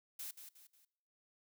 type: noise with echo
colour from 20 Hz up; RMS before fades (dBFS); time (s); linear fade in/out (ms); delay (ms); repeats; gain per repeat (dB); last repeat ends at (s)
blue; -45; 0.19-0.31; 5; 180; 3; -8; 0.85
effects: noise-tail reverb RT60 0.8 s tail -22 dB re dry